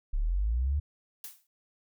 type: linear sweep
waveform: sine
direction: up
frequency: 31.8 to 75.2 Hz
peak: -25 dBFS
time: 0.13-0.8 s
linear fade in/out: 10 ms
type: noise with exponential decay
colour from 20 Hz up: blue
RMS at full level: -38 dBFS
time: 1.24-1.47 s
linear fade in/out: 2 ms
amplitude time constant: 48 ms
effects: none